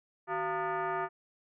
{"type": "tone with frequency modulation", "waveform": "sine", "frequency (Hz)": 156, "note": "D#3", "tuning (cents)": 5, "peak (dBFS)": -30, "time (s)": [0.27, 1.09], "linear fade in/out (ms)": 50, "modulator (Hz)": 534, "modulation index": 2.6, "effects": []}